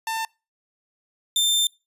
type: tone pair in turn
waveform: sawtooth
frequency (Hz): 895 / 3580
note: A5 / A7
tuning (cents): +29 / +29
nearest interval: 2 octaves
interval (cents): 2400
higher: second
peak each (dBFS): -21 / -15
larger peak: second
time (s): 0.07-0.25 / 1.36-1.67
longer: second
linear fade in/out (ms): 2
effects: noise-tail reverb RT60 0.3 s tail -26 dB re dry + resampled to 32000 Hz